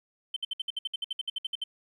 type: tone bursts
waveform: sine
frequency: 3088 Hz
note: G7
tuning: 27 cents flat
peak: -27 dBFS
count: 16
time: 0.34-1.639 s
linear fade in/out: 5 ms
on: 24 ms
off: 61 ms
effects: tanh soft clip ceiling -26 dBFS + 11-bit